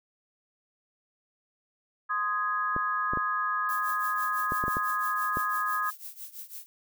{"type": "chord", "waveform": "sine", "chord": "Ab major", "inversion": "first", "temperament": "just", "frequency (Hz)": [1038.3, 1245.9, 1661.2], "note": ["C6", "Eb6", "Ab6"], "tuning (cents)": [-14, 2, 0], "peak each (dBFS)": [-34, -28, -32], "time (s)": [2.09, 5.91], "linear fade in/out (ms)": 20}
{"type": "clicks", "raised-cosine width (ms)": 2, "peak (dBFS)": -20, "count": 8, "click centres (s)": [2.764, 3.135, 3.173, 4.521, 4.639, 4.681, 4.769, 5.371]}
{"type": "noise with tremolo", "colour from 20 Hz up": "violet", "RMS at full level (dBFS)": -39, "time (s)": [3.69, 6.66], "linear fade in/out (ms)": 0, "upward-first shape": "triangle", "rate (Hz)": 6, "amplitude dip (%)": 90}
{"effects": []}